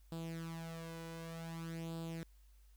sawtooth tone with flanger, 164.81 Hz, E3, in tune, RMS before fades -45 dBFS, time 0.12-2.23 s, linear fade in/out 0 ms, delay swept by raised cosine 0.24 to 2.04 ms, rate 0.54 Hz, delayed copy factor +0.7, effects added 50 Hz sine -60 dBFS peak until 2.76 s + white hiss -75 dBFS RMS until 2.76 s

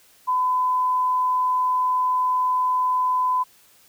sine tone, 1009 Hz, B5, 37 cents sharp, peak -18 dBFS, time 0.27-3.44 s, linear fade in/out 20 ms, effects white hiss -55 dBFS RMS until 3.88 s

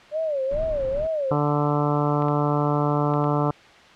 sine tone with vibrato, 583 Hz, D5, 13 cents flat, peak -22 dBFS, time 0.11-1.36 s, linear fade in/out 50 ms, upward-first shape sine, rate 2.3 Hz, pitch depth 180 cents each way
brown noise, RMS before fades -33 dBFS, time 0.51-1.07 s, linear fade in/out 2 ms
harmonic tone, 146.83 Hz, D3, in tune, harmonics 1 / 2 / 3 / 4 / 5 / 6 / 7 / 8 / 9, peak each -23 / -26 / -28 / -29 / -30 / -31 / -31 / -32 / -33 dBFS, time 1.31-3.51 s, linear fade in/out 2 ms
clicks, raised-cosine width 0.3 ms, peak -23 dBFS, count 4, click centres 2.222 / 2.284 / 3.138 / 3.242 s
effects white hiss -48 dBFS RMS until 3.95 s + low-pass 3000 Hz 12 dB/octave

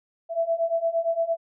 sine beating tone pair, 660 / 668.7 Hz, E5 / E5, +2 / +25 cents, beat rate 8.7 Hz, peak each -26 / -24 dBFS, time 0.29-1.37 s, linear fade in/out 50 ms, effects none

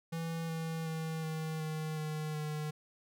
square tone with pitch steps, 164.81 / 162.63 / 160.49 / 158.37 / 156.28 / 154.22 / 152.18 Hz, E3 / E3 / E3 / D#3 / D#3 / D#3 / D#3, 0 / -23 / -46 / +31 / +8 / -15 / -38 cents, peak -36 dBFS, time 0.12-2.71 s, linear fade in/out 10 ms, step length 370 ms, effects none

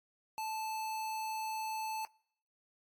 square tone, 875 Hz, A5, 10 cents flat, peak -37 dBFS, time 0.38-2.05 s, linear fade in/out 0 ms, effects noise-tail reverb RT60 0.7 s tail -26 dB re dry + AAC 64 kbps

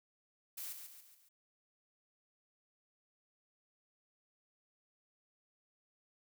blue noise with echo, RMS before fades -44 dBFS, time 0.57-0.73 s, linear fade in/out 10 ms, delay 140 ms, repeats 4, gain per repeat -6 dB, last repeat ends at 1.29 s, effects none

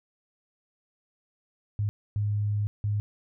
sine tone bursts at uneven times, 103.83 Hz, G#2, in tune, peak -24 dBFS, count 3, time 1.79-1.89 / 2.16-2.67 / 2.84-3 s, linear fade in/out 0 ms, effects none

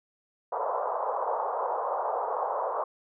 white band-pass noise, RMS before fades -30 dBFS, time 0.52-2.84 s, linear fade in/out 5 ms, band 470 to 1100 Hz, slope 48 dB/octave, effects none

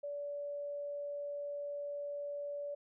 sine tone, 576 Hz, D5, 34 cents flat, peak -38 dBFS, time 0.03-2.75 s, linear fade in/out 10 ms, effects none

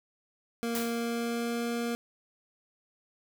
25% pulse tone with pitch glide, 233.1 to 235.5 Hz, A#3 to A#3, 0 to +18 cents, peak -26 dBFS, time 0.63-1.95 s, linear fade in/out 0 ms, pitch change +18 cents, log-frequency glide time 0.87-1.69 s
white noise with exponential decay, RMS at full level -33 dBFS, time 0.75-1.14 s, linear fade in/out 0 ms, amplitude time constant 83 ms
effects none

